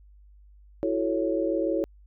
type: chord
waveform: sine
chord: F# minor seventh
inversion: third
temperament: equal with one note detuned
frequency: 329.6 / 370 / 436.7 / 554.4 Hz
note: E4 / F#4 / A4 / C#5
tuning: 0 / 0 / -13 / 0 cents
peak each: -27 / -31 / -31 / -28 dBFS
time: 0.83-1.84 s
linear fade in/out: 0 ms
effects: added 50 Hz sine -50 dBFS peak until 2.06 s